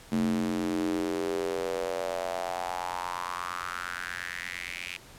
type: tone with high-pass filter sweep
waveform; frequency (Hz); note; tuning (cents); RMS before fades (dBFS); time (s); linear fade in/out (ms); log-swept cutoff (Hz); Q
square; 44.3; F1; +25; -32; 0.12-4.97; 0; 210 to 2500; 4.7
effects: pink hiss -51 dBFS RMS until 5.18 s + low-pass 12000 Hz 12 dB/octave